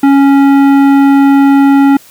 sine tone with tanh clipping, 277.2 Hz, C#4, in tune, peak -5 dBFS, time 0.03-1.97 s, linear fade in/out 5 ms, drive 14 dB, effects white hiss -39 dBFS RMS until 2.1 s

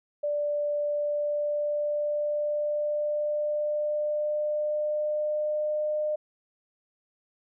sine tone with pitch glide, 587.3 to 605.9 Hz, D5 to D#5, 0 to -46 cents, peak -25 dBFS, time 0.23-6.16 s, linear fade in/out 10 ms, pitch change +54 cents, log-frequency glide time 0.75-5.99 s, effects none

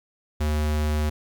square tone, 75.7 Hz, D#2, 47 cents flat, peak -22 dBFS, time 0.4-1.1 s, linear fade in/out 10 ms, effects 10-bit

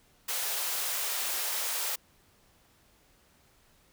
white high-pass noise, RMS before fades -32 dBFS, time 0.28-1.96 s, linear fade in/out 10 ms, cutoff 460 Hz, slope 24 dB/octave, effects pink hiss -64 dBFS RMS until 3.92 s

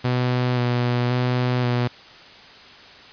sawtooth tone with vibrato, 123.47 Hz, B2, in tune, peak -15 dBFS, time 0.04-1.88 s, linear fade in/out 10 ms, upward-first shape square, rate 0.94 Hz, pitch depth 17 cents each way, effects white hiss -44 dBFS RMS until 3.12 s + resampled to 11025 Hz

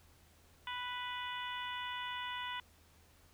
harmonic tone, 493.9 Hz, B4, in tune, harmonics 2 / 3 / 4 / 5 / 6 / 7, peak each -42 / -47 / -46 / -51 / -46 / -49 dBFS, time 0.67-2.6 s, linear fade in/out 2 ms, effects added 81 Hz sine -66 dBFS peak until 3.33 s + pink hiss -66 dBFS RMS until 3.33 s

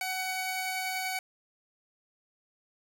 sawtooth tone pair together, 748.2 / 2255 Hz, F#5 / C#7, +19 / +29 cents, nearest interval octave + perfect fifth, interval 1910 cents, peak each -30 / -31 dBFS, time 0.01-1.19 s, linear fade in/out 2 ms, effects none

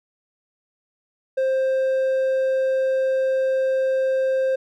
sine tone with hard clipping, 527 Hz, C5, 12 cents sharp, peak -19 dBFS, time 1.37-4.56 s, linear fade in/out 10 ms, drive 3 dB, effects none

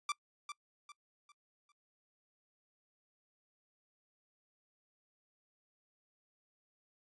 sawtooth tone with echo, 1174 Hz, D6, 1 cent flat, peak -29 dBFS, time 0.09-0.12 s, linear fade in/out 2 ms, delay 400 ms, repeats 4, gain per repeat -9 dB, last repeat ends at 1.72 s, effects noise-tail reverb RT60 0.1 s tail -24 dB re dry + resampled to 22050 Hz

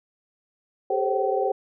sine tone cluster, 395.1 / 432.9 / 521 / 544 / 766 Hz, G4 / A4 / C5 / C#5 / G5, +14 / -28 / -7 / -33 / -40 cents, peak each -26 / -29 / -27 / -31 / -26 dBFS, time 0.9-1.52 s, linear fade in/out 5 ms, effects none

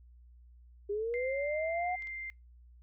sine linear sweep, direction up, 399.7 to 740 Hz, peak -31 dBFS, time 0.89-1.96 s, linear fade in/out 10 ms
sine tone, 2093 Hz, C7, in tune, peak -38 dBFS, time 1.14-2.3 s, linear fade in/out 0 ms
clicks, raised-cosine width 0.2 ms, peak -39 dBFS, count 2, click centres 2.023 / 2.072 s
effects noise-tail reverb RT60 0.2 s tail -25 dB re dry + added 60 Hz sine -54 dBFS peak until 2.82 s

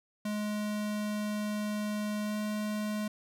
square tone with pitch glide, 210 to 211.3 Hz, G#3 to G#3, +19 to +30 cents, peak -32 dBFS, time 0.25-3.08 s, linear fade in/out 5 ms, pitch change +11 cents, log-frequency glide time 2.24-2.37 s, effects none

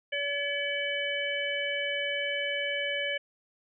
harmonic tone with a mistuned harmonic, 570 Hz, C#5, 48 cents sharp, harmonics 1 / 3 / 4 / 5, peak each -34 / -34 / -34 / -34 dBFS, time 0.12-3.18 s, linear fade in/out 10 ms, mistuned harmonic 5, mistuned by +89 cents, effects none

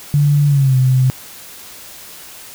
sine tone with pitch glide, 145.3 to 129.45 Hz, D3 to C3, -18 to -18 cents, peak -9 dBFS, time 0.14-1.1 s, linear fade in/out 0 ms, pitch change -200 cents, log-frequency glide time 0.47-0.76 s, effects white hiss -36 dBFS RMS until 2.54 s

